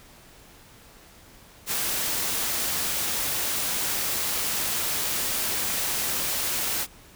white noise, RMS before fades -27 dBFS, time 1.66-6.87 s, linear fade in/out 50 ms, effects pink hiss -51 dBFS RMS until 7.15 s

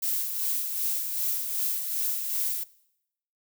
violet noise with tremolo, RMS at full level -27 dBFS, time 0.02-2.64 s, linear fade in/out 10 ms, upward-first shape sine, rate 2.6 Hz, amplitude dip 45%, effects noise-tail reverb RT60 0.8 s tail -21 dB re dry

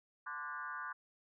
sine tone with frequency modulation, 1318.5 Hz, E6, in tune, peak -40 dBFS, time 0.26-0.93 s, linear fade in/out 10 ms, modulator 144 Hz, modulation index 2.3, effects none

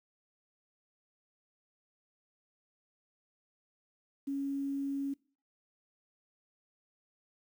sine tone with quantisation, 277.2 Hz, C#4, in tune, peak -32 dBFS, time 4.27-5.14 s, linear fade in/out 10 ms, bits 10, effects noise-tail reverb RT60 0.4 s tail -22 dB re dry

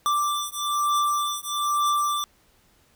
square beating tone pair, 1174.7 / 1175.8 Hz, D6 / D6, 0 / +2 cents, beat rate 1.1 Hz, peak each -26 dBFS, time 0.06-2.24 s, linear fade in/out 0 ms, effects pink hiss -61 dBFS RMS until 2.95 s

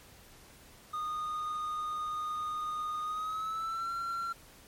triangle tone with pitch glide, 1231 to 1365.9 Hz, D#6 to F6, -19 to -39 cents, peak -31 dBFS, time 0.93-4.33 s, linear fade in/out 10 ms, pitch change +180 cents, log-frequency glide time 3.03-3.93 s, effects pink hiss -56 dBFS RMS until 4.67 s + MP3 64 kbps

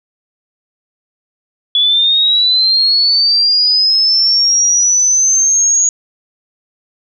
sine linear sweep, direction up, 3400 to 6710 Hz, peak -8 dBFS, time 1.75-5.89 s, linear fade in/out 2 ms, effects none

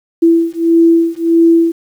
sine beating tone pair, 332.1 / 333.7 Hz, E4 / E4, +13 / +21 cents, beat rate 1.6 Hz, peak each -10 dBFS, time 0.22-1.72 s, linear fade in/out 10 ms, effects 7-bit

